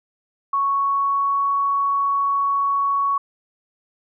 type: tone with pitch glide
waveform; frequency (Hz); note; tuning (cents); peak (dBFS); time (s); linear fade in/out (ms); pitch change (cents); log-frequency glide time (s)
sine; 1108.7 to 1116.4; C#6 to C#6; 0 to +12; -17; 0.53-3.18; 5; +12; 0.66-1.51
effects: none